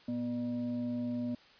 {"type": "tone with frequency modulation", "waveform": "sine", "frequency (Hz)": 243.6, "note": "B3", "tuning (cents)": -24, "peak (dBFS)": -32, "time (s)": [0.08, 1.35], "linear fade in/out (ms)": 5, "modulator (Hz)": 357, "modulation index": 0.47, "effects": ["white hiss -59 dBFS RMS until 1.59 s", "resampled to 11025 Hz"]}